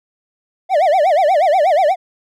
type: tone with vibrato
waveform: triangle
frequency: 670 Hz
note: E5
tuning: 28 cents sharp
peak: -8 dBFS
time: 0.69-1.96 s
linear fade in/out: 50 ms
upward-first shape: sine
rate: 8.3 Hz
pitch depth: 260 cents each way
effects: none